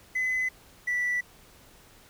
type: tone pair in turn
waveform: triangle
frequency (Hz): 2022 / 1964.4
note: B6 / B6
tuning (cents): +40 / -10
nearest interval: minor second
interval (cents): 50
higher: first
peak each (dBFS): -22 / -22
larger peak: neither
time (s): 0.15-0.49 / 0.87-1.21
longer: neither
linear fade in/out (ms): 10
effects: tanh soft clip ceiling -21 dBFS + pink hiss -55 dBFS RMS until 2.09 s